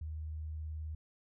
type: tone with vibrato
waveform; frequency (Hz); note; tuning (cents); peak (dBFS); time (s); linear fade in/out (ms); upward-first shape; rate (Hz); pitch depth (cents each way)
sine; 77.78; D#2; 0; -38; 0.01-0.95; 5; triangle; 19; 25
effects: none